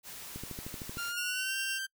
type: noise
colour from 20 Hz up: white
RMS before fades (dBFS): -45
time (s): 0.03-1.14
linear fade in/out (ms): 50
type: click train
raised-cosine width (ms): 3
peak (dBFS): -28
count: 9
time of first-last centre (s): 0.36-0.971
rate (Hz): 13.1
type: tone with pitch glide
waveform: sawtooth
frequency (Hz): 1396.9 to 1568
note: F6 to G6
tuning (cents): 0 to 0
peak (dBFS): -31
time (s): 0.97-1.87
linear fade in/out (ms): 20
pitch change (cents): +200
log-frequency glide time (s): 1.07-1.56
type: tone with tremolo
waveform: sawtooth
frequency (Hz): 2754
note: F7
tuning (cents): -25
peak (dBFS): -30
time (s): 1.16-1.79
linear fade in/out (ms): 20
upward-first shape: triangle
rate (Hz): 9.5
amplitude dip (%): 30
effects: noise-tail reverb RT60 0.1 s tail -25 dB re dry